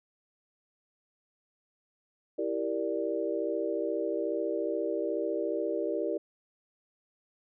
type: chord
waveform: sine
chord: E half-diminished seventh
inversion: none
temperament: equal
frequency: 329.6 / 392 / 466.2 / 587.3 Hz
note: E4 / G4 / Bb4 / D5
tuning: 0 / 0 / 0 / 0 cents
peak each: -34 dBFS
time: 2.38-6.18 s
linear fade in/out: 10 ms
effects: none